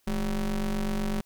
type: ring-modulated tone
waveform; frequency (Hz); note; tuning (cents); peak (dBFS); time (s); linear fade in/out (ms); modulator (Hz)
square; 94; F#2; +28; -24; 0.07-1.21; 5; 118
effects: white hiss -68 dBFS RMS until 1.25 s